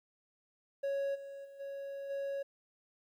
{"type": "tone with level steps", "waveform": "triangle", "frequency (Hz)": 554.4, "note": "C#5", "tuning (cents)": 0, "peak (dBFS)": [-30, -42, -48, -38, -33], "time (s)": [0.83, 2.43], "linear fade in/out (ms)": 10, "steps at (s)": [1.14, 1.44, 1.59, 2.09], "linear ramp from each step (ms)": 20, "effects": ["12-bit"]}